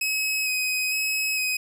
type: tone with vibrato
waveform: sawtooth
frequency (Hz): 2539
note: D#7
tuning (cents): +34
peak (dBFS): -20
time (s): 0.01-1.57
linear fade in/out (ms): 5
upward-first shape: square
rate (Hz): 1.1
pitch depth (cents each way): 14
effects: none